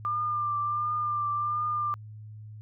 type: tone with vibrato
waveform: sine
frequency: 1194 Hz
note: D6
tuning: 28 cents sharp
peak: -26 dBFS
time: 0.05-1.94 s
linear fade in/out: 0 ms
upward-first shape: triangle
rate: 1.4 Hz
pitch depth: 31 cents each way
effects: added 107 Hz sine -41 dBFS peak until 2.61 s